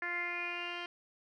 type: tone with low-pass filter sweep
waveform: 10% pulse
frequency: 349.2 Hz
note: F4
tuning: in tune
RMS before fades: -38 dBFS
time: 0.02-0.86 s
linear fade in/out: 2 ms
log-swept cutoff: 1900 to 3200 Hz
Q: 8.8
effects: none